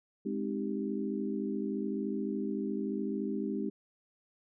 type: chord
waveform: sine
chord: Ab major seventh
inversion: none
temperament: equal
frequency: 207.7 / 261.6 / 311.1 / 392 Hz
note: Ab3 / C4 / Eb4 / G4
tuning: 0 / 0 / 0 / 0 cents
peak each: -35 / -38 / -38 / -38 dBFS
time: 0.25-3.7 s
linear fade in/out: 10 ms
effects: none